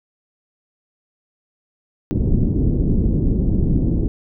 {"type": "low-pass noise", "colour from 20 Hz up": "pink", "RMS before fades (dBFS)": -17, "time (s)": [2.11, 4.08], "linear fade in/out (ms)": 0, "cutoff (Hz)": 330, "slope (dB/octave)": 24, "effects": []}